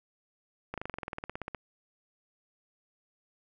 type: slowing click train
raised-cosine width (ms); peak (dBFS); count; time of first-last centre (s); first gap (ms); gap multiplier
0.5; -21; 17; 0.74-1.548; 37; 1.04
effects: none